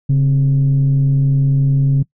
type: tone with frequency modulation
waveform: sine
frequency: 138.59 Hz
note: C#3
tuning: in tune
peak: -9 dBFS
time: 0.09-2.03 s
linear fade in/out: 10 ms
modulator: 123 Hz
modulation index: 0.31
effects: noise-tail reverb RT60 0.1 s tail -22 dB re dry + tanh soft clip ceiling -6 dBFS